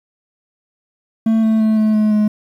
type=tone with pitch steps; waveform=triangle; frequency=222.9 / 220.6 / 218.3 / 216.1 / 213.8 / 211.6 Hz; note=A3 / A3 / A3 / A3 / A3 / G#3; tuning=+23 / +5 / -13 / -31 / -49 / +33 cents; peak=-9 dBFS; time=1.26-2.28 s; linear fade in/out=5 ms; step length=170 ms; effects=8-bit